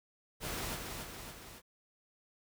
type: noise with echo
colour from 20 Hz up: pink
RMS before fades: -39 dBFS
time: 0.4-0.78 s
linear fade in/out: 50 ms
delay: 280 ms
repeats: 3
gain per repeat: -4 dB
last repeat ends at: 1.62 s
effects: none